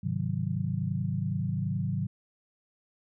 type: chord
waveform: sine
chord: Ab dominant seventh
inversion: none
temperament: equal with one note detuned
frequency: 103.83 / 133.02 / 155.56 / 185 Hz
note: Ab2 / C3 / Eb3 / Gb3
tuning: 0 / +29 / 0 / 0 cents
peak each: -33 dBFS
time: 0.03-2.07 s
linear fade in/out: 10 ms
effects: none